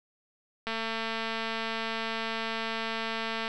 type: click train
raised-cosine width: 0.3 ms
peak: -17 dBFS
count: 633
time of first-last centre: 0.67-3.479 s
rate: 225 Hz
effects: none